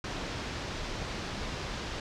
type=low-pass noise; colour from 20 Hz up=pink; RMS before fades=-37 dBFS; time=0.04-2 s; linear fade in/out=2 ms; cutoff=5800 Hz; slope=24 dB/octave; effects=none